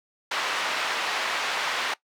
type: band-pass noise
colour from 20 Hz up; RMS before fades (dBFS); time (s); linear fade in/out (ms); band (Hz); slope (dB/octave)
pink; -28; 0.31-1.94; 5; 910 to 3600; 12
effects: noise-tail reverb RT60 0.1 s tail -19 dB re dry